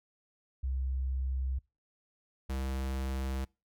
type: tone pair in turn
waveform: sine / square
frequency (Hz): 65.41 / 66.28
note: C2 / C2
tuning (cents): 0 / +23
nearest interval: unison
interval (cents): 23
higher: second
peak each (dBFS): -30 / -33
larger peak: first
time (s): 0.63-1.59 / 2.49-3.45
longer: neither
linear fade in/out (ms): 10
effects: noise-tail reverb RT60 0.3 s tail -26 dB re dry